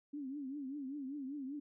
sine tone with vibrato, 277.2 Hz, C#4, in tune, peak -40 dBFS, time 0.13-1.6 s, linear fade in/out 10 ms, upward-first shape triangle, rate 5.1 Hz, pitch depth 150 cents each way, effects none

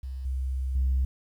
sine tone with level steps, 65.41 Hz, C2, in tune, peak -32 / -26 / -20 dBFS, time 0.03-1.05 s, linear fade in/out 5 ms, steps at 0.25 / 0.75 s, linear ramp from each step 5 ms, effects tanh soft clip ceiling -19 dBFS + 10-bit

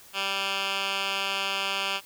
10% pulse tone with band-pass filter, 195.7 Hz, G3, 3 cents flat, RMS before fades -29 dBFS, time 0.13-2.01 s, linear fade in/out 50 ms, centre 2800 Hz, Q 1.6, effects white hiss -51 dBFS RMS until 2.05 s

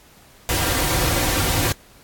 pink noise with comb filter, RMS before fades -20 dBFS, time 0.49-1.72 s, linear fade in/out 0 ms, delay 4.7 ms, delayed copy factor -0.7, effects pink hiss -50 dBFS RMS until 2.03 s + AAC 64 kbps

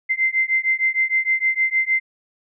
sine beating tone pair, 2076 / 2082.5 Hz, C7 / C7, -14 / -9 cents, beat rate 6.5 Hz, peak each -20 dBFS, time 0.09-2 s, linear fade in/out 20 ms, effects none

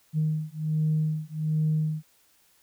sine beating tone pair, 154.7 / 156 Hz, D#3 / D#3, -10 / +5 cents, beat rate 1.3 Hz, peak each -26 / -26 dBFS, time 0.13-2.03 s, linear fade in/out 50 ms, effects tanh soft clip ceiling -17 dBFS + white hiss -63 dBFS RMS until 2.62 s

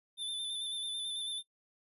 square tone with vibrato, 3539 Hz, A7, 9 cents sharp, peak -36 dBFS, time 0.17-1.43 s, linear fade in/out 50 ms, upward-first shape square, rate 9.1 Hz, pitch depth 25 cents each way, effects noise-tail reverb RT60 0.1 s tail -17 dB re dry + resampled to 32000 Hz

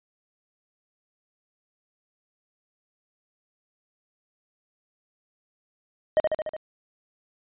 triangle tone with echo, 622.3 Hz, D#5, in tune, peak -14 dBFS, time 6.17-6.2 s, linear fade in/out 0 ms, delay 73 ms, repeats 5, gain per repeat -3 dB, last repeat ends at 6.565 s, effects resampled to 8000 Hz

